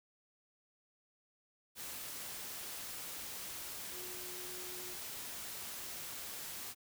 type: tone in noise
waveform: sine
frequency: 362 Hz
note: F#4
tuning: 38 cents flat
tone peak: -52 dBFS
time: 3.9-4.97 s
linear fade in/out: 50 ms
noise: white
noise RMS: -45 dBFS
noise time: 1.75-6.75 s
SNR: -10 dB
effects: none